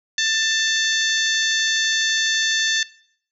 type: harmonic tone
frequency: 888 Hz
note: A5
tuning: 16 cents sharp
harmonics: 2 / 3 / 4 / 5 / 6 / 7 / 8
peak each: -22 / -31 / -23 / -26 / -32 / -26 / -35 dBFS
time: 0.18-2.83 s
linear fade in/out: 2 ms
effects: noise-tail reverb RT60 0.6 s tail -19 dB re dry